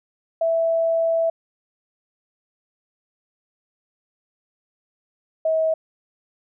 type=tone pair in turn; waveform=sine; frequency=659.3 / 640.2 Hz; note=E5 / D#5; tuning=0 / +49 cents; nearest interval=minor second; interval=51 cents; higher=first; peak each=-17 dBFS; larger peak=neither; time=0.41-1.3 / 5.45-5.74 s; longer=first; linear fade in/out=5 ms; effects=none